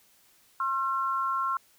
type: tone pair together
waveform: sine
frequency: 1069.4 / 1360 Hz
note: C6 / F6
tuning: +37 / -46 cents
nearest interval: major third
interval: 417 cents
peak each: -28 / -29 dBFS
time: 0.6-1.57 s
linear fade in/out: 2 ms
effects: white hiss -62 dBFS RMS until 1.78 s